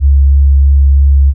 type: tone with vibrato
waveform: sine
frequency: 69.3 Hz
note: C#2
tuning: in tune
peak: -3 dBFS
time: 0-1.34 s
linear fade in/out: 50 ms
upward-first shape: triangle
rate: 3.1 Hz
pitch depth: 12 cents each way
effects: none